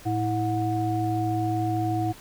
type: tone cluster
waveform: sine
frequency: 110.8 / 325 / 730 Hz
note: A2 / E4 / F#5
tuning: +13 / -24 / -24 cents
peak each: -27 / -27 / -28 dBFS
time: 0.05-2.13 s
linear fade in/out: 20 ms
effects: pink hiss -47 dBFS RMS until 2.2 s